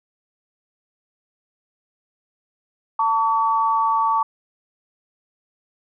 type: tone pair together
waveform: sine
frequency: 895 / 1136.6 Hz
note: A5 / C#6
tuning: +29 / +43 cents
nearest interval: major third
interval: 414 cents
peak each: -19 dBFS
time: 2.99-4.23 s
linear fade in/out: 5 ms
effects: none